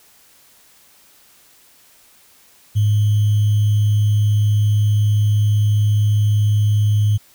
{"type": "tone with sample-and-hold", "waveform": "sine", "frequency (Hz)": 104.8, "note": "G#2", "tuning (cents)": 16, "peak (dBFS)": -12, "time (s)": [2.75, 7.18], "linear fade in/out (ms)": 20, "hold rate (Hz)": 3150, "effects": ["white hiss -51 dBFS RMS until 7.34 s"]}